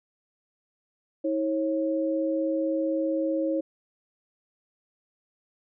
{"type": "tone pair together", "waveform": "sine", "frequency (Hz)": [320.3, 544], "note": ["E4", "C#5"], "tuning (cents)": [-50, -33], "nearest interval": "major sixth", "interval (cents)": 917, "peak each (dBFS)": [-26, -27], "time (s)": [1.24, 3.61], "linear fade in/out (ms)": 10, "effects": []}